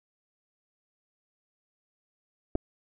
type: clicks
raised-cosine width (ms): 2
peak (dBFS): -16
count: 2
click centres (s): 2.553 / 2.556
effects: none